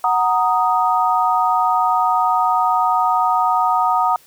sine chord, D# minor, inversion first, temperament equal, 740 / 932.3 / 1244.5 Hz, F#5 / A#5 / D#6, 0 / 0 / 0 cents, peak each -18 dBFS, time 0.04-4.16 s, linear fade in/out 2 ms, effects white hiss -50 dBFS RMS until 4.26 s

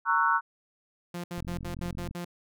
sine chord, F# dominant seventh, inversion first, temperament just, 925 / 1110 / 1332 / 1480 Hz, A#5 / C#6 / E6 / F#6, -14 / +2 / +18 / 0 cents, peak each -27 dBFS, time 0.05-0.41 s, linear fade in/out 50 ms
sawtooth tone bursts, 174.61 Hz, F3, in tune, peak -30 dBFS, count 7, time 1.14-2.248 s, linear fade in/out 5 ms, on 100 ms, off 68 ms
click train, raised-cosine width 5 ms, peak -27 dBFS, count 33, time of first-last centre 1.38-2.111 s, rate 43.8 Hz
effects none

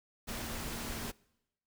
sine tone in noise, 230.4 Hz, A#3, 20 cents flat, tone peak -46 dBFS, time 0.27-1.12 s, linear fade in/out 20 ms, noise pink, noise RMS -40 dBFS, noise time 0.27-1.12 s, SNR -9 dB, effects noise-tail reverb RT60 0.9 s tail -24 dB re dry

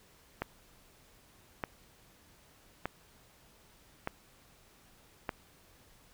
click train, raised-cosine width 0.5 ms, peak -18 dBFS, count 5, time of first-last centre 0.42-5.292 s, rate 0.821 Hz, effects pink hiss -62 dBFS RMS until 6.13 s

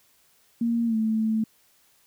sine tone with pitch glide, 233.1 to 220 Hz, A#3 to A3, 0 to 0 cents, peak -21 dBFS, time 0.61-1.44 s, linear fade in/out 5 ms, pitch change -100 cents, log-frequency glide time 0.86-0.96 s, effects white hiss -62 dBFS RMS until 2.06 s

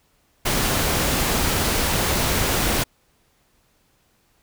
pink noise, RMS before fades -21 dBFS, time 0.45-2.84 s, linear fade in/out 10 ms, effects pink hiss -63 dBFS RMS until 4.42 s

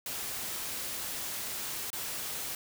white noise with dropouts, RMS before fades -37 dBFS, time 0.06-2.55 s, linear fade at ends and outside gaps 2 ms, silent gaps 1.903-1.93 s, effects none

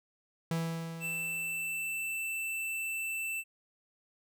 45% pulse tone with exponential decay, 164.81 Hz, E3, in tune, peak -29 dBFS, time 0.51-2.17 s, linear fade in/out 2 ms, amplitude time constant 360 ms
square tone, 2662 Hz, E7, 16 cents sharp, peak -34 dBFS, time 1-3.44 s, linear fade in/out 50 ms
effects none

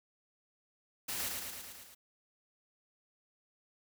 white noise with echo, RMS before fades -38 dBFS, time 1.08-1.29 s, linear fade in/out 10 ms, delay 110 ms, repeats 6, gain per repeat -3 dB, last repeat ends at 1.95 s, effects none

